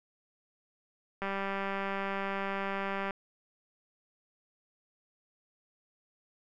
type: click train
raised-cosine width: 0.5 ms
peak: -20 dBFS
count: 371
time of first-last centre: 1.22-3.108 s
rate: 196 Hz
effects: none